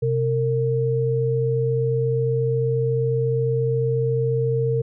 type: tone pair together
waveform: sine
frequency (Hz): 128.79 / 457.1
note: C3 / A#4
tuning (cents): -27 / -34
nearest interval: octave + minor seventh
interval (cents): 2193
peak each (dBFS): -21 / -21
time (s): 0.02-4.82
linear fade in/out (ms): 10
effects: none